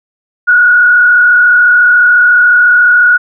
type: tone with frequency modulation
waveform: sine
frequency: 1453 Hz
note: F#6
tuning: 32 cents flat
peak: -3 dBFS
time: 0.47-3.18 s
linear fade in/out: 20 ms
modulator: 34.1 Hz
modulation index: 0.93
effects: none